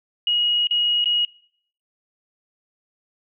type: tone with dropouts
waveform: sine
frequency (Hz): 2893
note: F#7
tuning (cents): -40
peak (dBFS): -17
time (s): 0.27-1.25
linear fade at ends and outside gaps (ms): 2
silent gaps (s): 0.671-0.709 / 1.043-1.057
effects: noise-tail reverb RT60 0.6 s tail -22 dB re dry